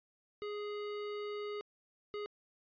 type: tone bursts at uneven times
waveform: square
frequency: 415.3 Hz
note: G#4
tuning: in tune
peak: -39 dBFS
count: 2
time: 0.42-1.61 / 2.14-2.26 s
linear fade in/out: 0 ms
effects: resampled to 11025 Hz